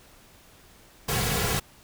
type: noise with comb filter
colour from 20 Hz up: pink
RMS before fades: -26 dBFS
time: 1.08-1.6 s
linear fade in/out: 10 ms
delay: 3.3 ms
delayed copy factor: -0.7
effects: pink hiss -54 dBFS RMS until 1.83 s